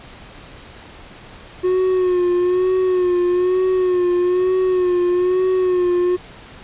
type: tone with vibrato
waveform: triangle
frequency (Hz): 363.4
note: F#4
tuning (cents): -31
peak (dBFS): -12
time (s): 1.63-6.17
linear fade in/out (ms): 20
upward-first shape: sine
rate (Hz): 1.1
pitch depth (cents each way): 44
effects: pink hiss -40 dBFS RMS until 6.63 s + resampled to 8000 Hz